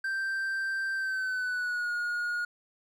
triangle tone with pitch glide, 1568 to 1437.9 Hz, G6 to F#6, 0 to -50 cents, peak -27 dBFS, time 0.04-2.45 s, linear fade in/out 5 ms, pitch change -150 cents, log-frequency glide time 0.94-1.92 s, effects none

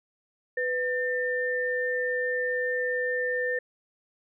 sine tone pair together, 498.1 / 1798.8 Hz, B4 / A6, +15 / +38 cents, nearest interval octave + minor seventh, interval 2223 cents, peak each -28 / -28 dBFS, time 0.57-3.59 s, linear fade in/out 5 ms, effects none

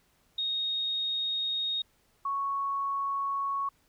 sine tone pair in turn, 3729 / 1108.6 Hz, A#7 / C#6, 0 / 0 cents, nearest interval octave + major sixth, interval 2100 cents, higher first, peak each -28 dBFS, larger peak neither, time 0.38-1.82 / 2.25-3.69 s, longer neither, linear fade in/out 5 ms, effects pink hiss -68 dBFS RMS until 3.88 s

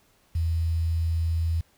sine tone with quantisation, 82.41 Hz, E2, in tune, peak -22 dBFS, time 0.35-1.61 s, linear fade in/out 5 ms, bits 8, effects pink hiss -63 dBFS RMS until 1.77 s

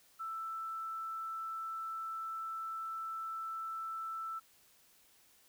sine tone, 1325 Hz, E6, 9 cents sharp, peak -38 dBFS, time 0.19-4.4 s, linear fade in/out 20 ms, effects white hiss -66 dBFS RMS until 5.48 s

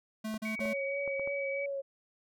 square tone bursts, 217.8 Hz, A3, 17 cents flat, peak -35 dBFS, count 3, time 0.24-0.736 s, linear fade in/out 10 ms, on 140 ms, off 38 ms
clicks, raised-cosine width 1 ms, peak -31 dBFS, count 6, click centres 0.342 / 0.593 / 0.655 / 1.077 / 1.196 / 1.275 s
sine tone with pitch glide, 2258 to 2278 Hz, C#7 to C#7, +31 to +47 cents, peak -36 dBFS, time 0.45-1.66 s, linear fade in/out 5 ms, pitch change +16 cents, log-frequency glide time 0.62-1.42 s
sine tone with vibrato, 554.4 Hz, C#5, in tune, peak -33 dBFS, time 0.6-1.82 s, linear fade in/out 20 ms, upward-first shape triangle, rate 3.1 Hz, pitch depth 30 cents each way
effects none

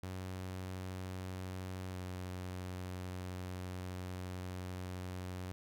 sawtooth tone with pitch glide, 92.9 to 91.52 Hz, F#2 to F#2, +7 to -18 cents, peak -37 dBFS, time 0.03-5.52 s, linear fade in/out 0 ms, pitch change -25 cents, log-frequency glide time 1.91-1.97 s, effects none

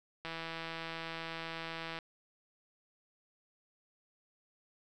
click train, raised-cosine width 0.3 ms, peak -25 dBFS, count 286, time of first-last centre 0.25-1.988 s, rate 164 Hz, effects none

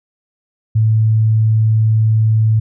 sine tone, 110 Hz, A2, in tune, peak -9 dBFS, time 0.75-2.6 s, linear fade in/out 10 ms, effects none

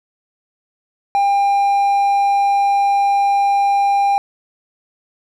triangle tone, 800 Hz, G5, 35 cents sharp, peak -10 dBFS, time 1.15-4.18 s, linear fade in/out 0 ms, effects none

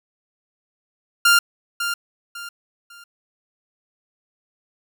sawtooth tone with echo, 1396.9 Hz, F6, in tune, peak -8 dBFS, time 1.25-1.39 s, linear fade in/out 5 ms, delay 550 ms, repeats 3, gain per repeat -10 dB, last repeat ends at 3.04 s, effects none

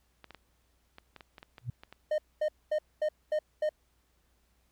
clicks, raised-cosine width 0.3 ms, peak -31 dBFS, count 11, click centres 0.243 / 0.307 / 0.347 / 0.984 / 1.163 / 1.208 / 1.382 / 1.429 / 1.582 / 1.835 / 1.926 s
sine tone with exponential growth, 121.8 Hz, B2, 24 cents flat, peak -28 dBFS, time 1.61-1.7 s, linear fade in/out 5 ms, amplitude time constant 18 ms
triangle tone bursts, 612 Hz, D#5, 29 cents flat, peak -24 dBFS, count 6, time 2.11-3.692 s, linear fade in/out 5 ms, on 72 ms, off 230 ms
effects added 60 Hz sine -70 dBFS peak until 4.71 s + pink hiss -73 dBFS RMS until 4.71 s

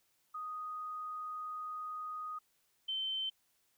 sine tone pair in turn, 1244.5 / 3090 Hz, D#6 / G7, 0 / -26 cents, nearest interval octave + major third, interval 1574 cents, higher second, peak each -39 / -34 dBFS, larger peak second, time 0.34-2.39 / 2.88-3.3 s, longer first, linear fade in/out 10 ms, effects white hiss -75 dBFS RMS until 3.77 s

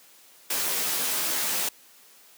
white noise with comb filter, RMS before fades -27 dBFS, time 0.5-1.69 s, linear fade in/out 5 ms, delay 14 ms, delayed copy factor -0.75, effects white hiss -54 dBFS RMS until 2.37 s + high-pass 200 Hz 12 dB/octave

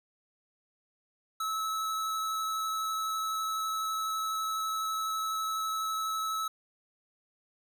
square tone with vibrato, 1300 Hz, E6, 24 cents flat, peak -31 dBFS, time 1.4-6.48 s, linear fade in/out 5 ms, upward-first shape sine, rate 12 Hz, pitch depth 10 cents each way, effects none

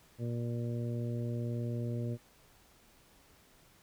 harmonic tone, 118.7 Hz, A#2, 32 cents sharp, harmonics 1 / 2 / 3 / 4 / 5, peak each -34 / -40 / -44 / -46 / -48 dBFS, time 0.18-2.18 s, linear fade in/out 50 ms, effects pink hiss -63 dBFS RMS until 3.82 s

